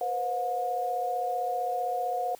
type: tone cluster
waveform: sine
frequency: 484.5 / 520 / 720 Hz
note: B4 / C5 / F#5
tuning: -33 / -11 / -47 cents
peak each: -36 / -35 / -28 dBFS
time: 0.01-2.35 s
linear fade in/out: 2 ms
effects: white hiss -55 dBFS RMS until 2.39 s